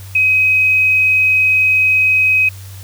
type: tone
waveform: sine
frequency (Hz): 2529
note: D#7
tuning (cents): +28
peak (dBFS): -9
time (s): 0.15-2.49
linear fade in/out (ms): 5
effects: added 96 Hz sine -30 dBFS peak until 2.83 s + white hiss -40 dBFS RMS until 2.83 s